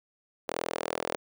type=tone with high-pass filter; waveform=sawtooth; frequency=41.2 Hz; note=E1; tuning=in tune; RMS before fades=-34 dBFS; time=0.48-1.16 s; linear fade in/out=0 ms; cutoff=500 Hz; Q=1.9; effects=none